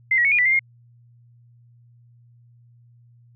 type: tone with pitch steps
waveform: sine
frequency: 2077 / 1917 / 2214 / 2430 / 1976 / 2098 / 2134 Hz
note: C7 / A#6 / C#7 / D#7 / B6 / C7 / C7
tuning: -13 / +48 / -3 / -42 / 0 / +4 / +34 cents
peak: -15 dBFS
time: 0.11-0.593 s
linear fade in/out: 5 ms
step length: 69 ms
effects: added 119 Hz sine -50 dBFS peak until 3.35 s